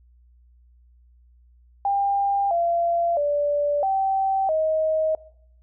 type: tone with pitch steps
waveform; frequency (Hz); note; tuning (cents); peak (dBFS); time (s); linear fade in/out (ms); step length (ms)
sine; 798 / 684 / 582 / 774 / 630; G5 / F5 / D5 / G5 / D#5; +31 / -36 / -16 / -22 / +21; -19; 1.85-5.15; 2; 660
effects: noise-tail reverb RT60 0.7 s tail -21 dB re dry + added 60 Hz sine -52 dBFS peak until 5.62 s

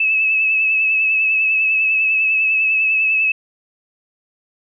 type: tone with vibrato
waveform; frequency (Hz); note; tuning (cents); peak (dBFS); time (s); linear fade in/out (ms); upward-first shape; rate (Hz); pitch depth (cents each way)
sine; 2600; E7; -24; -13; 0-3.32; 5; sine; 10; 31
effects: none

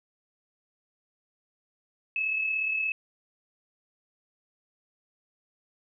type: tone pair together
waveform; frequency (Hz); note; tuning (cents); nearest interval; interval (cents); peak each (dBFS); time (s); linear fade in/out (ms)
sine; 2558 / 2595; D#7 / E7; +47 / -28; unison; 25; -37 / -26; 2.16-2.92; 2
effects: none

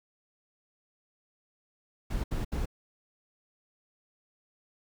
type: noise bursts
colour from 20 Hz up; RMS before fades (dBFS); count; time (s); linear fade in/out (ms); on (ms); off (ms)
brown; -31; 3; 2.1-2.658; 10; 140; 69
effects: none

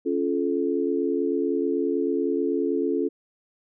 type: chord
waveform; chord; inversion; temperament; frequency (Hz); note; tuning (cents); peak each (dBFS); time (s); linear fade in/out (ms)
sine; Db augmented; none; just; 277.2 / 346.5 / 433.1; Db4 / F4 / A4; 0 / -14 / -27; -26; 0.05-3.09; 20
effects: none

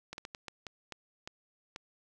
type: slowing click train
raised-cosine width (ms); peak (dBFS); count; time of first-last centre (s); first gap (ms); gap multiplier
0.2; -24; 9; 0.13-1.761; 51; 1.38
effects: none

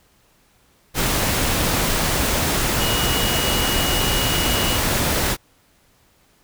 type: tone in noise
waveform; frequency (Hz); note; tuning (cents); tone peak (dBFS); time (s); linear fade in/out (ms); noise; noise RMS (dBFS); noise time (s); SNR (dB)
sine; 2900; F#7; -35; -25; 2.78-4.8; 50; pink; -20; 0.94-5.37; -8
effects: pink hiss -58 dBFS RMS until 6.43 s

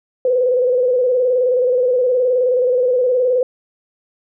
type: tone with vibrato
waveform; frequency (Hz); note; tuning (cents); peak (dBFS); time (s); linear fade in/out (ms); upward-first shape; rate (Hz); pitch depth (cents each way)
sine; 501; B4; +25; -12; 0.25-3.43; 2; square; 19; 46
effects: none

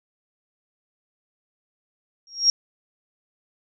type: tone with exponential growth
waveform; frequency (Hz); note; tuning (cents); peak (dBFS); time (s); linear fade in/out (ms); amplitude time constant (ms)
sine; 5588; F8; 0; -10; 2.27-2.5; 1; 48
effects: none

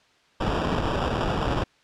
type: noise with sample-and-hold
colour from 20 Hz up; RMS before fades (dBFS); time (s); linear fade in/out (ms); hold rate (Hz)
pink; -25; 0.4-1.64; 10; 2100
effects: white hiss -60 dBFS RMS until 1.83 s + low-pass 4000 Hz 12 dB/octave

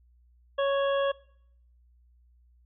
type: harmonic tone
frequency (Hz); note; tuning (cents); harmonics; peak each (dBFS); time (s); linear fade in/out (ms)
554.4; C#5; 0; 1 / 2 / 3 / 5 / 6; -24 / -32 / -36 / -43 / -39; 0.58-1.12; 10
effects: noise-tail reverb RT60 0.7 s tail -22 dB re dry + added 60 Hz sine -58 dBFS peak until 2.65 s

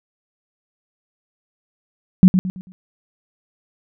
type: tone with echo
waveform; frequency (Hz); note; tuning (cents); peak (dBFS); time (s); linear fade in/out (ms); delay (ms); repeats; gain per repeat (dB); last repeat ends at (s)
sine; 185; F#3; 0; -3; 2.23-2.28; 0; 110; 4; -9; 2.72
effects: none

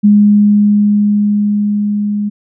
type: tone with level ramp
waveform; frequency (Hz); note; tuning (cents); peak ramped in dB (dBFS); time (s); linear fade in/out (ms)
sine; 206.8; G#3; -7; -3 to -13; 0.03-2.3; 20
effects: none

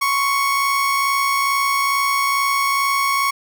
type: tone pair together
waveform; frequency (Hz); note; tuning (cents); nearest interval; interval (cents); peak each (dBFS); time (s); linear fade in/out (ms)
30% pulse; 1047 / 1109.3; C6 / C#6; +1 / +1; minor second; 100; -25 / -14; 0.01-3.31; 10
effects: none

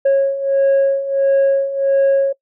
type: beating tone pair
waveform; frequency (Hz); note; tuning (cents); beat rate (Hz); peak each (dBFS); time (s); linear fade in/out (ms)
sine; 547 / 548.5; C#5 / C#5; -23 / -18; 1.5; -15 / -11; 0.05-2.33; 10
effects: noise-tail reverb RT60 0.1 s tail -23 dB re dry + tanh soft clip ceiling -9 dBFS

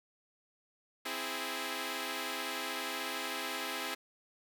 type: chord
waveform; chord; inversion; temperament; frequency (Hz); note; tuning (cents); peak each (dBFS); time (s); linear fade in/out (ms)
5% pulse; C augmented; none; equal; 261.6 / 329.6 / 415.3; C4 / E4 / G#4; 0 / 0 / 0; -29; 1.05-3.95; 10
effects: none

